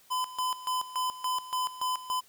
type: tone with tremolo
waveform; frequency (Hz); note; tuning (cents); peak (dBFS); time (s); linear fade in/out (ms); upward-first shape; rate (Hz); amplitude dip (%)
square; 1013; B5; +44; -28; 0.1-2.21; 20; square; 3.5; 80
effects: white hiss -60 dBFS RMS until 2.28 s